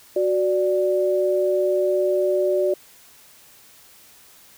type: tone pair together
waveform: sine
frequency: 370 / 587.3 Hz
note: F#4 / D5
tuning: 0 / 0 cents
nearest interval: minor sixth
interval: 800 cents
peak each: -20 dBFS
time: 0.16-2.74 s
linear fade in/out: 5 ms
effects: white hiss -50 dBFS RMS until 4.57 s